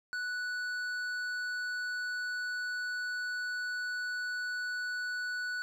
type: tone with hard clipping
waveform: sine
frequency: 1480 Hz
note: F#6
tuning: in tune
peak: -35 dBFS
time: 0.13-5.62 s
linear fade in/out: 0 ms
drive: 8 dB
effects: none